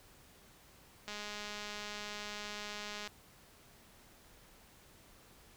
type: click train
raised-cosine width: 0.2 ms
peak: -26 dBFS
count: 416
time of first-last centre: 1.08-3.075 s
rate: 208 Hz
effects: pink hiss -61 dBFS RMS until 5.56 s